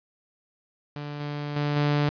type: tone with level steps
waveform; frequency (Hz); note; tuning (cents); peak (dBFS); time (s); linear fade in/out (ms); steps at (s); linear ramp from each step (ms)
sawtooth; 146.4; D3; -5; -29 / -26 / -20 / -17; 0.96-2.09; 0; 1.2 / 1.56 / 1.76; 5
effects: resampled to 11025 Hz + 9-bit